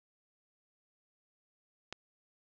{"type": "click", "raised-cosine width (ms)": 0.2, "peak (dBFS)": -22, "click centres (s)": 1.926, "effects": ["low-pass 6000 Hz 12 dB/octave"]}